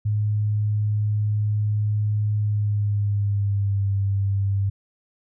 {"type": "tone with pitch glide", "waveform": "sine", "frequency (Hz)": [105.3, 98.82], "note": ["G#2", "G2"], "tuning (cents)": [24, 14], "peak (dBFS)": -19, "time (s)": [0.05, 4.7], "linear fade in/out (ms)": 10, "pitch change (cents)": -110, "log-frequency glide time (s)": [2.36, 3.91], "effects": []}